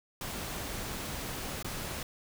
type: noise with dropouts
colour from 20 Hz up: pink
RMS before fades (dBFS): -38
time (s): 0.21-2.03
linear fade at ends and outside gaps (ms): 2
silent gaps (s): 1.627-1.645
effects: none